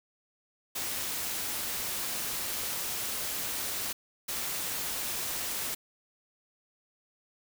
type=noise bursts at uneven times; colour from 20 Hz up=white; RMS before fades=-34 dBFS; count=2; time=0.75-3.93 / 4.28-5.75 s; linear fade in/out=10 ms; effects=none